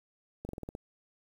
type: slowing click train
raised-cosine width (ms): 2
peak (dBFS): -26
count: 7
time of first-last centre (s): 0.45-0.751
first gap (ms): 40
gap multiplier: 1.09
effects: 9-bit